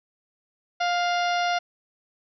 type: harmonic tone with a mistuned harmonic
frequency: 704 Hz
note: F5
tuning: 14 cents sharp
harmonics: 1 / 2 / 3 / 4 / 5 / 6 / 7 / 8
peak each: -23 / -29 / -33 / -35 / -37 / -39 / -40 / -41 dBFS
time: 0.8-1.59 s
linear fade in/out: 10 ms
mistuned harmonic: 3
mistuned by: -18 cents
effects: none